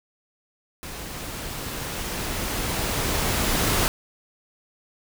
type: noise with level ramp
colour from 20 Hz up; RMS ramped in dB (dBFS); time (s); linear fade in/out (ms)
pink; -36 to -21; 0.83-3.88; 0
effects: none